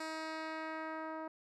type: tone with low-pass filter sweep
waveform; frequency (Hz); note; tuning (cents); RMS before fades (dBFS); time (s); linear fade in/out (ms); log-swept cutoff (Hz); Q
10% pulse; 317.3; D#4; +34; -42; 0-1.28; 5; 7800 to 980; 0.93
effects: none